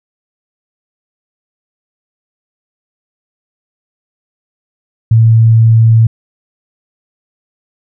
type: tone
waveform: sine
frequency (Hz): 113.1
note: A2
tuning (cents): +48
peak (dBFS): -3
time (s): 5.11-6.07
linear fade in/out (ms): 5
effects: none